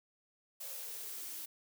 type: noise with high-pass filter sweep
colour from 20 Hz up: blue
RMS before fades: -44 dBFS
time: 0.6-1.46 s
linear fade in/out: 10 ms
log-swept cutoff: 590 to 280 Hz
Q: 6.2
effects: none